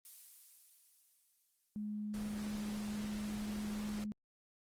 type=noise with exponential decay; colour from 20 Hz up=violet; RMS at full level=-48 dBFS; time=0.05-2.63 s; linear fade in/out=2 ms; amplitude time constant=560 ms
type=tone; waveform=sine; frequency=210 Hz; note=G#3; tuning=19 cents sharp; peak=-38 dBFS; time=1.76-4.12 s; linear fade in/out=0 ms
type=noise; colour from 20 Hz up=pink; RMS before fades=-49 dBFS; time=2.14-4.04 s; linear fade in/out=0 ms
effects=low-pass 12000 Hz 12 dB/octave + Opus 24 kbps